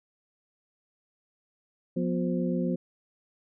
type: tone cluster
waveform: sine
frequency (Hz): 178.6 / 246.4 / 355.8 / 521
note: F3 / B3 / F4 / C5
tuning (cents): +39 / -4 / +32 / -7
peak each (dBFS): -28 / -30 / -34 / -35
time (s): 1.96-2.76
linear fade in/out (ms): 10
effects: none